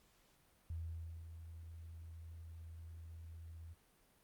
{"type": "tone with ADSR envelope", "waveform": "sine", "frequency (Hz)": 82.3, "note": "E2", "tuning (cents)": -2, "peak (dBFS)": -40, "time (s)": [0.7, 3.75], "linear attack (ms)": 3, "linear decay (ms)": 540, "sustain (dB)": -9, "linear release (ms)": 32, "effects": ["pink hiss -71 dBFS RMS until 4.23 s", "Opus 48 kbps"]}